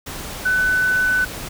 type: tone in noise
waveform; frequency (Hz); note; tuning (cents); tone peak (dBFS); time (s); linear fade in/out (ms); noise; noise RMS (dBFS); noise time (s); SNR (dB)
sine; 1500; F#6; +23; -15; 0.45-1.25; 10; pink; -31; 0.06-1.49; +13
effects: none